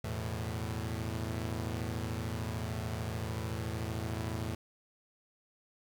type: chord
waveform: sawtooth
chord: E suspended fourth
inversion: none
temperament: equal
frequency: 82.41 / 110 / 123.47 Hz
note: E2 / A2 / B2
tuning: 0 / 0 / 0 cents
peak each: -35 / -33 / -39 dBFS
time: 0.04-4.55 s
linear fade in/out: 5 ms
effects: 10-bit